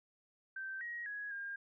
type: tone with pitch steps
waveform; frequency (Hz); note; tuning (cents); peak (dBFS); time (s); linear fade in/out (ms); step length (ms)
sine; 1557 / 1893 / 1667 / 1610; G6 / A#6 / G#6 / G6; -12 / +26 / +6 / +46; -40; 0.56-1.56; 5; 250
effects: none